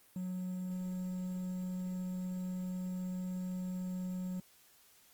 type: tone with quantisation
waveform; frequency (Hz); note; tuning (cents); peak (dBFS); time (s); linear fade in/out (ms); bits
triangle; 183; F#3; -19; -34; 0.16-4.4; 2; 10
effects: white hiss -64 dBFS RMS until 5.13 s + Opus 32 kbps